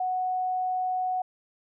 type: tone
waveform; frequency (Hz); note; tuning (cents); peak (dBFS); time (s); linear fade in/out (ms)
sine; 739; F#5; -2; -25; 0-1.22; 5
effects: none